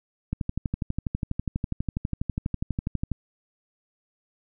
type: click train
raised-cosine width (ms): 5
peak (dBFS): -14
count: 35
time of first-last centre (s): 0.33-3.117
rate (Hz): 12.2
effects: none